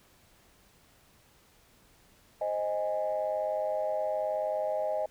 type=chord; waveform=sine; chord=Ab major; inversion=first; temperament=equal with one note detuned; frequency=523.3 / 622.3 / 824.4 Hz; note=C5 / Eb5 / Ab5; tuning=0 / 0 / -13 cents; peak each=-35 / -29 / -35 dBFS; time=2.41-5.06 s; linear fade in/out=5 ms; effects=tanh soft clip ceiling -20 dBFS + pink hiss -62 dBFS RMS until 5.1 s